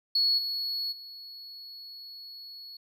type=tone with level steps; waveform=triangle; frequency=4371 Hz; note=C#8; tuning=25 cents flat; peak=-19 / -28 / -41 dBFS; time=0.15-2.77 s; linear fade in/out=5 ms; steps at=0.37 / 0.91 s; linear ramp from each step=20 ms; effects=tanh soft clip ceiling -19 dBFS